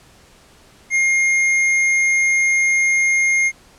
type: tone with hard clipping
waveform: sine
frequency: 2130 Hz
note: C7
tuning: 30 cents sharp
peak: -15 dBFS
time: 0.9-3.52 s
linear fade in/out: 50 ms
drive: 8 dB
effects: pink hiss -49 dBFS RMS until 3.78 s + low-pass 10000 Hz 12 dB/octave